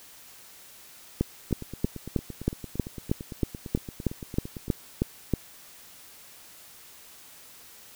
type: two click trains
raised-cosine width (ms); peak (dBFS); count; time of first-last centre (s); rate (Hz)
3; -23 / -10; 29 / 14; 1.51-4.681 / 1.21-5.337; 8.83 / 3.15
effects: white hiss -50 dBFS RMS until 7.95 s